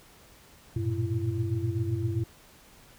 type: tone cluster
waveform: sine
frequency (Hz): 96.3 / 113.3 / 121 / 336.7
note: G2 / A#2 / B2 / E4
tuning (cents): -30 / -49 / -35 / +37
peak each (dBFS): -31 / -31 / -32 / -34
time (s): 0.76-2.24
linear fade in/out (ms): 5
effects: pink hiss -55 dBFS RMS until 2.98 s